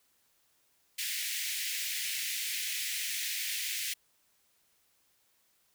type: high-pass noise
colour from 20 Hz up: pink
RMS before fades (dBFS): -35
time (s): 0.98-3.94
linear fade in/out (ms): 10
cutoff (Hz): 1900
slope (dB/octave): 48
effects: white hiss -71 dBFS RMS until 5.74 s